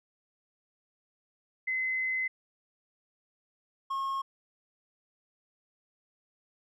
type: tone pair in turn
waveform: sine / triangle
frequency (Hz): 2045 / 1083.3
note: C7 / C#6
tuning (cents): -40 / -40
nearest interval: major seventh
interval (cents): 1100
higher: first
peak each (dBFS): -28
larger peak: neither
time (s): 1.67-2.28 / 3.9-4.22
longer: first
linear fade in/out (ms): 10
effects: none